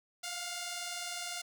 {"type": "tone pair together", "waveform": "5% pulse", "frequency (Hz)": [698.5, 718.6], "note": ["F5", "F5"], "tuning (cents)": [0, 49], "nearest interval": "unison", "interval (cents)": 49, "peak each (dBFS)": [-28, -31], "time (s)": [0.23, 1.42], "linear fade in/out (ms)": 10, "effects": []}